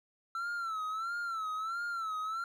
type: tone with vibrato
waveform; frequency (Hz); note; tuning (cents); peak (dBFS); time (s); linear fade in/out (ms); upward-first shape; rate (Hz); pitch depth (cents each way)
triangle; 1334; E6; +20; -32; 0.35-2.44; 2; sine; 1.5; 100
effects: none